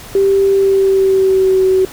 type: tone with pitch glide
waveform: sine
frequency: 392 to 376.9 Hz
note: G4 to F#4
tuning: 0 to +32 cents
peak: -8 dBFS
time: 0.15-1.85 s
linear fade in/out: 2 ms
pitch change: -68 cents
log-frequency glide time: 0.53-1.63 s
effects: pink hiss -33 dBFS RMS until 1.92 s